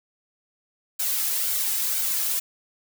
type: noise with flanger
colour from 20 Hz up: blue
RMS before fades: -25 dBFS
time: 0.99-2.4 s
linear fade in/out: 10 ms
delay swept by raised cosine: 1.3 to 2.4 ms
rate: 2 Hz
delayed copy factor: +0.5
effects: none